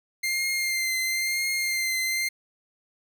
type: tone with vibrato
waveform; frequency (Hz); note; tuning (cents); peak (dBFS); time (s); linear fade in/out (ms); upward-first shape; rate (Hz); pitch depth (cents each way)
sawtooth; 2100; C7; +6; -21; 0.23-2.29; 10; triangle; 0.99; 33
effects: none